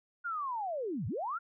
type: linear two-way sweep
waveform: sine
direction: down then up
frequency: 1448 to 87.31 to 1448 Hz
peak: -33 dBFS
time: 0.24-1.39 s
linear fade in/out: 20 ms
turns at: 1.07 s
effects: none